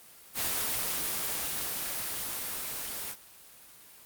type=noise with level ramp; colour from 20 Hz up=white; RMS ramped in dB=-30 to -37 dBFS; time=0.34-3.16 s; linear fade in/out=50 ms; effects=white hiss -53 dBFS RMS until 4.05 s + Opus 24 kbps